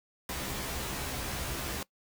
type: noise with comb filter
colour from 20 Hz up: pink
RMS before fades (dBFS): -36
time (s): 0.29-1.83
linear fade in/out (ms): 2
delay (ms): 15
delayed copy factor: +0.9
effects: noise-tail reverb RT60 0.1 s tail -21 dB re dry